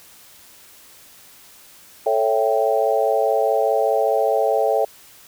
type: chord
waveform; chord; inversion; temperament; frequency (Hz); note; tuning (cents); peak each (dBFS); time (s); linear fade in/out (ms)
sine; A dominant seventh; none; equal; 440 / 554.4 / 659.3 / 784; A4 / C#5 / E5 / G5; 0 / 0 / 0 / 0; -21 / -21 / -21 / -22; 2.06-4.85; 5
effects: white hiss -47 dBFS RMS until 5.27 s